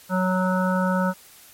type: harmonic tone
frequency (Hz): 185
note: F#3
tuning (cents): 0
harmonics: 1 / 3 / 5 / 7 / 8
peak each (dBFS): -21 / -26 / -28 / -29 / -30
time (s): 0.09-1.14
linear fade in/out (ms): 50
effects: white hiss -49 dBFS RMS until 1.53 s + MP3 64 kbps